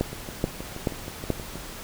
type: two click trains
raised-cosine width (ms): 2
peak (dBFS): -22 / -9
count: 10 / 4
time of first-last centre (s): 0.13-1.556 / 0.01-1.303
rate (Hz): 6.31 / 2.32
effects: pink hiss -39 dBFS RMS until 1.83 s